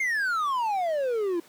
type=exponential sweep; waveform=triangle; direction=down; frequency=2164 to 329.6 Hz; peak=-22 dBFS; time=0-1.4 s; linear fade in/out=5 ms; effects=pink hiss -54 dBFS RMS until 1.48 s + high-pass 200 Hz 12 dB/octave